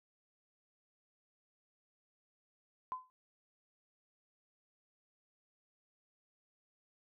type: tone with exponential decay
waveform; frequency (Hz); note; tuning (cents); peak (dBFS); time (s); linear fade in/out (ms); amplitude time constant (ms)
sine; 1020; C6; -44; -33; 2.92-3.1; 0; 38
effects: none